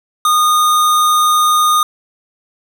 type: tone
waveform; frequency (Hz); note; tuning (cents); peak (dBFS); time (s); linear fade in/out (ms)
square; 1228; D#6; -23; -10; 0.25-1.83; 2
effects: none